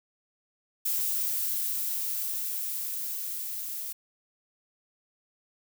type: noise with level ramp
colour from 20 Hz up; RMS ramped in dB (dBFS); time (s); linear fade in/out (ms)
violet; -28 to -36; 0.85-3.93; 10
effects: none